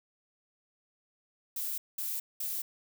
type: noise bursts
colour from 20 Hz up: violet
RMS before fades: -35 dBFS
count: 3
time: 1.56-2.62 s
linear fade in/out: 5 ms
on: 220 ms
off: 200 ms
effects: none